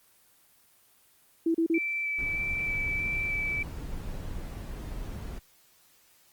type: tone bursts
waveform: sine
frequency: 329.6 Hz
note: E4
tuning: in tune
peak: -22 dBFS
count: 3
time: 1.46-1.783 s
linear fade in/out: 5 ms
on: 85 ms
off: 34 ms
type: tone with vibrato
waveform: sine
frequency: 2320 Hz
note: D7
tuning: 22 cents flat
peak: -28 dBFS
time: 1.74-3.63 s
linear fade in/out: 5 ms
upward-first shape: square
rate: 1.6 Hz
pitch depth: 8 cents each way
type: noise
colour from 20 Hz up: brown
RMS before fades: -37 dBFS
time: 2.18-5.39 s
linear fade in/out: 10 ms
effects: white hiss -62 dBFS RMS until 6.32 s + Opus 24 kbps